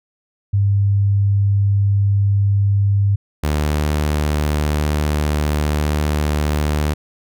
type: tone pair in turn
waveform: sine / sawtooth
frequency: 100 / 74.92 Hz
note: G2 / D2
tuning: +35 / +35 cents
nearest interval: perfect fourth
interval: 500 cents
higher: first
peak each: -12 dBFS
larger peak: neither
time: 0.53-3.16 / 3.43-6.94 s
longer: second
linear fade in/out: 10 ms
effects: none